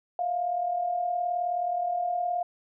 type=tone pair together; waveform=sine; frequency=669 / 708.1 Hz; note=E5 / F5; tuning=+25 / +24 cents; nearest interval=minor second; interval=99 cents; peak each=-34 / -26 dBFS; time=0.19-2.43 s; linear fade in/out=2 ms; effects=none